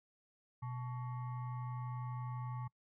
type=tone with frequency modulation; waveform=sine; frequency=124 Hz; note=B2; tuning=7 cents sharp; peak=-39 dBFS; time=0.62-2.68 s; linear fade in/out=10 ms; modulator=998 Hz; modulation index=0.56; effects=noise-tail reverb RT60 0.1 s tail -23 dB re dry